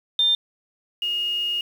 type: tone pair in turn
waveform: sine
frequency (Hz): 3600 / 2857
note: A7 / F7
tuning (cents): +39 / +39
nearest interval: major third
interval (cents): 400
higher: first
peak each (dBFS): -16 / -22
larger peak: first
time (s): 0.19-0.35 / 1.02-1.61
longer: second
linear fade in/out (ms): 2
effects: 7-bit